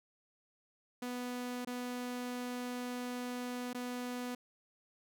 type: tone with dropouts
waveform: sawtooth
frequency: 246.9 Hz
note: B3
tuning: in tune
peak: -34 dBFS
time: 1.02-4.35 s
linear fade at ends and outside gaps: 5 ms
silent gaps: 1.649-1.671 / 3.732-3.746 s
effects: none